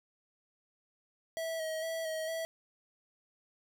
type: tone with vibrato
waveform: square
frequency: 644 Hz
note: E5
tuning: 41 cents flat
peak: -35 dBFS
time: 1.37-2.45 s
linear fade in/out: 0 ms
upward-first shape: square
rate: 2.2 Hz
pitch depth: 24 cents each way
effects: none